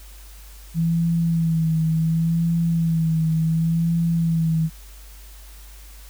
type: tone with vibrato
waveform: sine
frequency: 163.9 Hz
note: E3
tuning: 10 cents flat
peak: -17 dBFS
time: 0.74-4.7 s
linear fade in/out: 50 ms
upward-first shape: sine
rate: 0.69 Hz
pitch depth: 40 cents each way
effects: added 50 Hz sine -40 dBFS peak until 6.09 s + white hiss -48 dBFS RMS until 6.09 s